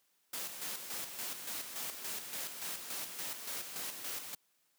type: noise with tremolo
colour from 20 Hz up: white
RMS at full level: -40 dBFS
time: 0.33-4.35 s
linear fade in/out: 5 ms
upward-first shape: square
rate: 3.5 Hz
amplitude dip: 50%
effects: white hiss -75 dBFS RMS until 4.78 s + high-pass 150 Hz 12 dB/octave